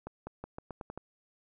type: accelerating click train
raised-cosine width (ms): 1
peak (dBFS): -26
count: 8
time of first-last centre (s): 0.07-0.976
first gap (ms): 200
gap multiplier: 0.85
effects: none